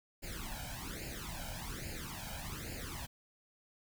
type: noise with flanger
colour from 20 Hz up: pink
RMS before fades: -43 dBFS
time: 0.22-3.07 s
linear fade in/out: 20 ms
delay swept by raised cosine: 0.42 to 1.32 ms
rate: 1.2 Hz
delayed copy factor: +0.85
effects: none